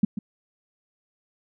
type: tone with echo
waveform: sine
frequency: 207.7 Hz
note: G#3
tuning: in tune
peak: -13 dBFS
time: 0.03-0.05 s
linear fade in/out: 5 ms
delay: 140 ms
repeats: 1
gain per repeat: -12 dB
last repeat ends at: 0.19 s
effects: none